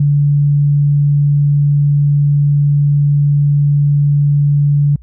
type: tone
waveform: sine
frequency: 144.4 Hz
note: D3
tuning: 29 cents flat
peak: -8 dBFS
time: 0-4.96 s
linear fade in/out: 5 ms
effects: added 60 Hz sine -35 dBFS peak until 5.02 s